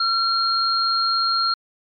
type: tone pair together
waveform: sine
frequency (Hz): 1361 / 4239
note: F6 / C8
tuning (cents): -45 / +22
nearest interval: octave + minor sixth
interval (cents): 1967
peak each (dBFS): -20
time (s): 0-1.54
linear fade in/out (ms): 5
effects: MP3 96 kbps